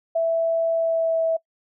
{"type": "tone with pitch glide", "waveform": "sine", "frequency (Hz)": [660, 652.8], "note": ["E5", "E5"], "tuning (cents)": [2, -17], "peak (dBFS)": -18, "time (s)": [0.15, 1.37], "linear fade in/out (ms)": 10, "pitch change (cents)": -19, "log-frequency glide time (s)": [0.73, 1.23], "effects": ["noise-tail reverb RT60 0.1 s tail -23 dB re dry"]}